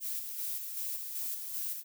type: noise with tremolo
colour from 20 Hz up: violet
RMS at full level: -36 dBFS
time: 0-1.84 s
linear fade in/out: 50 ms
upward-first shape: square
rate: 2.6 Hz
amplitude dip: 40%
effects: none